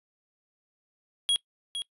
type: tone with echo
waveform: square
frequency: 3300 Hz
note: G#7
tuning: 12 cents flat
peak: -22 dBFS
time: 1.29-1.36 s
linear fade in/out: 0 ms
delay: 460 ms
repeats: 1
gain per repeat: -9 dB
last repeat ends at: 1.82 s
effects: noise-tail reverb RT60 0.1 s tail -22 dB re dry + resampled to 32000 Hz